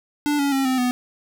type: tone with pitch steps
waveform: square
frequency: 293.3 / 281.4 / 269.9 / 258.9 / 248.4 Hz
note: D4 / C#4 / C#4 / C4 / B3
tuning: -2 / +26 / -46 / -18 / +10 cents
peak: -19 dBFS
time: 0.26-0.91 s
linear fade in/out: 0 ms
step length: 130 ms
effects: none